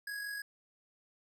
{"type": "tone with amplitude modulation", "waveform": "square", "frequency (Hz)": 1661.2, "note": "G#6", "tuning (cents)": 0, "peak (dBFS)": -37, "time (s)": [0.07, 0.42], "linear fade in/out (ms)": 5, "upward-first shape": "sine", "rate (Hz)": 46.4, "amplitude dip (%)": 40, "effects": []}